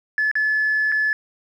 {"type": "tone with dropouts", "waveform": "sine", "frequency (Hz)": 1725, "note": "A6", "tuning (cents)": -35, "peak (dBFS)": -16, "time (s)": [0.18, 1.13], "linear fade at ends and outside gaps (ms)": 1, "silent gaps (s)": [[0.314, 0.354], [0.918, 0.922]], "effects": ["tanh soft clip ceiling -13 dBFS", "9-bit"]}